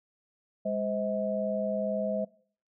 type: tone cluster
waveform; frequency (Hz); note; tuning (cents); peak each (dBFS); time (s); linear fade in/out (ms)
sine; 204.8 / 517 / 639; G#3 / C5 / D#5; -24 / -21 / +46; -33 / -34 / -30; 0.65-2.25; 10
effects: noise-tail reverb RT60 0.5 s tail -21 dB re dry